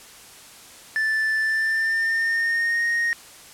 triangle tone with pitch glide, 1760 to 1863.6 Hz, A6 to A#6, 0 to -1 cents, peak -18 dBFS, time 0.96-3.13 s, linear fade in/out 0 ms, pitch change +99 cents, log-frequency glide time 1.41-2.85 s, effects white hiss -45 dBFS RMS until 3.53 s + low-pass 11000 Hz 12 dB/octave

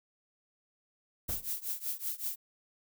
violet noise with tremolo, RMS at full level -33 dBFS, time 1.28-2.36 s, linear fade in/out 10 ms, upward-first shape triangle, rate 5.3 Hz, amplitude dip 95%
brown noise with exponential decay, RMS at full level -33 dBFS, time 1.29-1.49 s, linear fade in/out 1 ms, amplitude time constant 43 ms
effects none

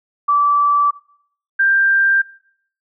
sine tone pair in turn, 1159 / 1584.4 Hz, D6 / G6, -23 / +18 cents, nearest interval perfect fourth, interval 541 cents, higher second, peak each -11 dBFS, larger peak neither, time 0.28-0.91 / 1.59-2.22 s, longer neither, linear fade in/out 10 ms, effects noise-tail reverb RT60 0.6 s tail -20 dB re dry

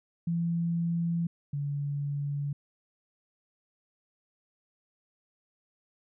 sine tone pair in turn, 169 / 143.08 Hz, E3 / D3, +43 / -45 cents, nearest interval minor third, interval 288 cents, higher first, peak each -26 / -29 dBFS, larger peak first, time 0.27-1.27 / 1.53-2.53 s, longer neither, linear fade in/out 5 ms, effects none

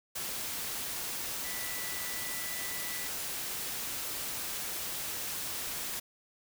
sine tone in noise, 1975.5 Hz, B6, in tune, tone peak -43 dBFS, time 1.44-3.08 s, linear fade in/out 10 ms, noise white, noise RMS -37 dBFS, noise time 0.15-6 s, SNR -9 dB, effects none

